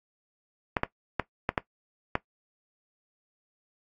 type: clicks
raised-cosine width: 0.5 ms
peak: -9 dBFS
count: 6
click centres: 0.768 / 0.834 / 1.197 / 1.491 / 1.578 / 2.154 s
effects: noise-tail reverb RT60 0.1 s tail -17 dB re dry + AAC 64 kbps